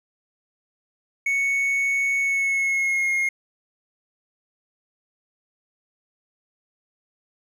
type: tone with pitch glide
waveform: triangle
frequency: 2217 to 2144 Hz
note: C#7 to C7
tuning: 0 to +42 cents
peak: -18 dBFS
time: 1.26-3.29 s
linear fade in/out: 5 ms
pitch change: -58 cents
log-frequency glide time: 2.19-3.12 s
effects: none